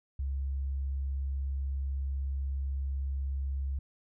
sine tone, 68.1 Hz, C#2, 30 cents flat, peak -30 dBFS, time 0.19-3.79 s, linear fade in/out 5 ms, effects none

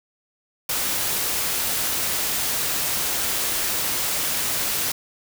white noise, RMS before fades -24 dBFS, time 0.69-4.92 s, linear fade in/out 5 ms, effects none

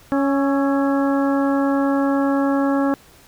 harmonic tone with a mistuned harmonic, 277.2 Hz, C#4, in tune, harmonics 1 / 2 / 3 / 4 / 5 / 6, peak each -17 / -23 / -27 / -29 / -31 / -33 dBFS, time 0.12-2.94 s, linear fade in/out 0 ms, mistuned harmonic 5, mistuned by -52 cents, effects pink hiss -49 dBFS RMS until 3.27 s

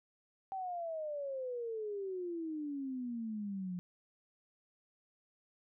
sine exponential sweep, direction down, 779 to 175.5 Hz, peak -37 dBFS, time 0.52-3.79 s, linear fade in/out 0 ms, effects none

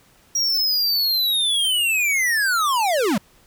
square linear sweep, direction down, 5700 to 172.8 Hz, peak -18 dBFS, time 0.35-3.18 s, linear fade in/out 5 ms, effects pink hiss -55 dBFS RMS until 3.46 s

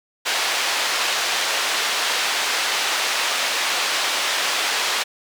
white band-pass noise, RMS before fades -22 dBFS, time 0.25-5.04 s, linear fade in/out 20 ms, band 580 to 4300 Hz, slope 12 dB/octave, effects none

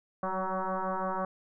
sine tone with frequency modulation, 185 Hz, F#3, in tune, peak -29 dBFS, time 0.23-1.25 s, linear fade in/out 2 ms, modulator 188 Hz, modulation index 6.2, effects none

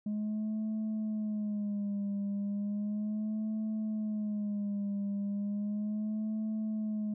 sine tone with vibrato, 208.9 Hz, G#3, 10 cents sharp, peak -29 dBFS, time 0.06-7.14 s, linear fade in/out 5 ms, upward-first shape sine, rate 0.35 Hz, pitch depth 68 cents each way, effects tanh soft clip ceiling -30 dBFS

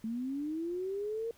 sine linear sweep, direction up, 217.3 to 466.2 Hz, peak -33 dBFS, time 0.04-1.31 s, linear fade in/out 2 ms, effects pink hiss -63 dBFS RMS until 1.37 s

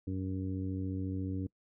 harmonic tone, 94.2 Hz, F#2, 32 cents sharp, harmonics 1 / 2 / 3 / 4 / 5, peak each -36 / -41 / -37 / -50 / -49 dBFS, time 0.07-1.47 s, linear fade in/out 5 ms, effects noise-tail reverb RT60 0.1 s tail -24 dB re dry

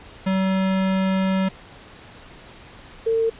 square / sine tone pair in turn, 190.2 / 452.1 Hz, F#3 / A4, +48 / +47 cents, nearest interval octave + minor third, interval 1499 cents, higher second, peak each -19 / -17 dBFS, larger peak second, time 0.26-1.49 / 3.06-3.3 s, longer first, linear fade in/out 10 ms, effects pink hiss -44 dBFS RMS until 3.39 s + resampled to 8000 Hz

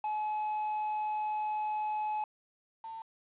triangle / sine tone pair in turn, 852 / 896.6 Hz, G#5 / A5, +44 / +32 cents, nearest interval minor second, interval 88 cents, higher second, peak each -29 / -40 dBFS, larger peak first, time 0.04-2.24 / 2.84-3.02 s, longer first, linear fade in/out 2 ms, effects resampled to 8000 Hz + 10-bit

